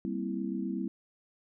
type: chord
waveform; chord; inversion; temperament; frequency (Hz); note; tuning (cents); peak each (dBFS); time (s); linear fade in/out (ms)
sine; C dominant seventh; second; equal with one note detuned; 196 / 234 / 261.6 / 329.6; G3 / Bb3 / C4 / E4; 0 / +7 / 0 / 0; -35 / -38 / -37 / -37; 0.05-0.88; 0
effects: none